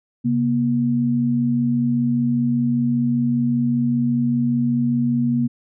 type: tone pair together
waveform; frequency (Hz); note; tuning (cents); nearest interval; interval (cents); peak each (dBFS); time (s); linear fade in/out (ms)
sine; 133.9 / 239; C3 / A#3; +40 / +43; minor seventh; 1003; -23 / -17; 0.24-5.48; 20
effects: none